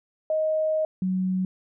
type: tone pair in turn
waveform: sine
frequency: 626 / 186.11 Hz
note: D#5 / F#3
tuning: +10 / +10 cents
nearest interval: octave + major sixth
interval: 2100 cents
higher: first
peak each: -21 / -22 dBFS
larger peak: first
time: 0.3-0.85 / 1.02-1.45 s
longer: first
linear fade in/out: 2 ms
effects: none